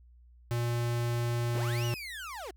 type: tone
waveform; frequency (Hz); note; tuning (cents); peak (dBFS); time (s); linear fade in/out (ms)
square; 119; A#2; +36; -29; 0.51-1.94; 0
type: linear two-way sweep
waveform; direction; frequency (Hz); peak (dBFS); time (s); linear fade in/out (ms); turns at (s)
30% pulse; up then down; 100.2 to 2973 to 327; -36; 1.54-2.51; 5; 1.85
effects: added 60 Hz sine -54 dBFS peak until 2.56 s